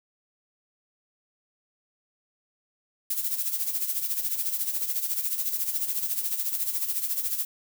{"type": "noise with tremolo", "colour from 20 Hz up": "violet", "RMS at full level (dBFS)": -26, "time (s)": [3.1, 7.45], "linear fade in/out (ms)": 5, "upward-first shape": "sine", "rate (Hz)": 14, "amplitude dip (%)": 65, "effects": []}